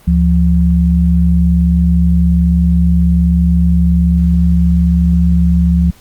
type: tone pair together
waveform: sine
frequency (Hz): 72.5 / 173.73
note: D2 / F3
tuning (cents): -22 / -9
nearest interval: octave + minor third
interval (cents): 1513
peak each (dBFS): -10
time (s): 0.07-5.91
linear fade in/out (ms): 10
effects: pink hiss -45 dBFS RMS until 6 s + Opus 32 kbps